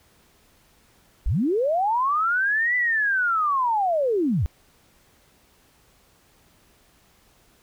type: linear two-way sweep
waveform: sine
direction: up then down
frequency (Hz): 31.67 to 2000 to 59.8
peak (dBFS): -19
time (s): 1.26-4.46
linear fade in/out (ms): 0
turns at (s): 2.76
effects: pink hiss -59 dBFS RMS until 7.62 s